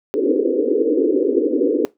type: band-pass noise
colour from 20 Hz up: white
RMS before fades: -17 dBFS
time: 0.14-1.85 s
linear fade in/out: 0 ms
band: 260 to 500 Hz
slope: 96 dB/octave
effects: noise-tail reverb RT60 0.2 s tail -21 dB re dry